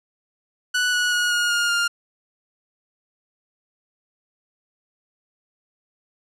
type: tone with pitch steps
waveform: sawtooth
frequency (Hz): 1480 / 1464.7 / 1449.5 / 1434.5 / 1419.7 / 1405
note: F#6 / F#6 / F#6 / F6 / F6 / F6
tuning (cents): 0 / -18 / -36 / +46 / +28 / +10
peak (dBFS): -15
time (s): 0.74-1.88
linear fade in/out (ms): 10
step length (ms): 190
effects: low-pass 9000 Hz 12 dB/octave